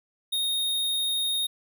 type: tone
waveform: square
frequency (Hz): 3711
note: A#7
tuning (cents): -9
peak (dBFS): -25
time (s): 0.32-1.47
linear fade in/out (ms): 10
effects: none